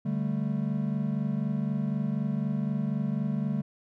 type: chord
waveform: triangle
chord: D suspended fourth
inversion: none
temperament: equal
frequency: 146.83 / 196 / 220 Hz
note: D3 / G3 / A3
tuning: 0 / 0 / 0 cents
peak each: -29 dBFS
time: 0.05-3.62 s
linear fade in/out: 10 ms
effects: none